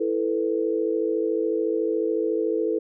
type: chord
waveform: sine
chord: E suspended fourth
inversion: none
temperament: equal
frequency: 329.6 / 440 / 493.9 Hz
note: E4 / A4 / B4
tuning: 0 / 0 / 0 cents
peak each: -26 / -24 / -28 dBFS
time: 0-2.79 s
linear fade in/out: 10 ms
effects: none